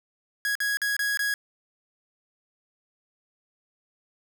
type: tone with dropouts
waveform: 45% pulse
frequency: 1660 Hz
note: G#6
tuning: 1 cent flat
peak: -24 dBFS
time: 0.45-1.34 s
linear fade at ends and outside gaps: 1 ms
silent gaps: 0.553-0.603 / 0.771-0.817 / 0.966-0.992 / 1.173-1.192 s
effects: none